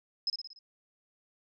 sine tone with echo, 5120 Hz, D#8, 49 cents sharp, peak -27 dBFS, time 0.27-0.3 s, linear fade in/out 2 ms, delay 58 ms, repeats 5, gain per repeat -5 dB, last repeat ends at 0.59 s, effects none

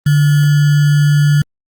sine tone with sample-and-hold, 146.83 Hz, D3, in tune, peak -7 dBFS, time 0.06-1.42 s, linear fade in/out 5 ms, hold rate 1575 Hz, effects Opus 24 kbps

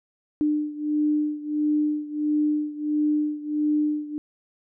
sine beating tone pair, 299.5 / 301 Hz, D4 / D4, +34 / +43 cents, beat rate 1.5 Hz, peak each -23 / -26 dBFS, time 0.41-4.18 s, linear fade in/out 0 ms, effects none

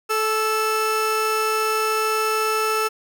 35% pulse tone pair together, 434.9 / 1318.5 Hz, A4 / E6, -20 / 0 cents, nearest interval octave + perfect fifth, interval 1920 cents, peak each -21 / -20 dBFS, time 0.09-2.89 s, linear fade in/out 20 ms, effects none

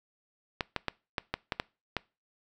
clicks, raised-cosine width 0.3 ms, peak -13 dBFS, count 8, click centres 0.608 / 0.763 / 0.883 / 1.182 / 1.34 / 1.522 / 1.599 / 1.967 s, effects noise-tail reverb RT60 0.3 s tail -23 dB re dry

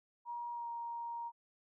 sine tone with pitch glide, 951 to 937.9 Hz, A#5 to A#5, +34 to +10 cents, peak -39 dBFS, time 0.25-1.32 s, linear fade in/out 50 ms, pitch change -24 cents, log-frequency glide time 0.52-0.68 s, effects none

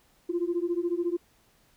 sine beating tone pair, 339.6 / 353.6 Hz, F4 / F4, -48 / +22 cents, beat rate 14 Hz, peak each -28 dBFS, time 0.29-1.17 s, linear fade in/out 10 ms, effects tanh soft clip ceiling -19 dBFS + pink hiss -64 dBFS RMS until 1.76 s

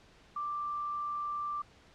sine tone, 1178 Hz, D6, 5 cents sharp, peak -33 dBFS, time 0.36-1.62 s, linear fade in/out 5 ms, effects pink hiss -60 dBFS RMS until 1.94 s + low-pass 5000 Hz 12 dB/octave

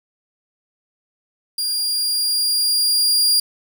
sawtooth tone with level ramp, 4810 Hz, D8, 41 cents sharp, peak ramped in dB -17 to -10 dBFS, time 1.58-3.4 s, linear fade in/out 5 ms, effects 7-bit

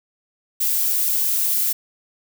violet noise, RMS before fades -20 dBFS, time 0.6-1.73 s, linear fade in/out 10 ms, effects none

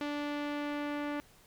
sawtooth tone with low-pass filter sweep, 292.1 Hz, D4, 9 cents flat, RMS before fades -36 dBFS, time 0.01-1.2 s, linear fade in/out 0 ms, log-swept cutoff 3600 to 2200 Hz, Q 1.1, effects pink hiss -61 dBFS RMS until 1.46 s

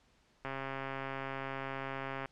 click train, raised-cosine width 0.5 ms, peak -24 dBFS, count 245, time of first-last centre 0.45-2.257 s, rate 135 Hz, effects pink hiss -69 dBFS RMS until 2.31 s + low-pass 6000 Hz 12 dB/octave

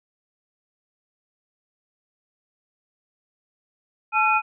sine tone cluster, 864 / 1357 / 2481 Hz, A5 / E6 / D#7, -32 / +50 / -6 cents, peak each -21 dBFS, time 4.12-4.42 s, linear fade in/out 50 ms, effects none

